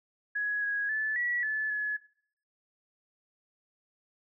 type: tone with pitch steps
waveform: sine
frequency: 1675 / 1657 / 1740 / 1936 / 1732 / 1702 Hz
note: G#6 / G#6 / A6 / B6 / A6 / G#6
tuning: +14 / -4 / -20 / -35 / -28 / +42 cents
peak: -28 dBFS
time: 0.35-1.97 s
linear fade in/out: 10 ms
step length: 270 ms
effects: noise-tail reverb RT60 0.6 s tail -19 dB re dry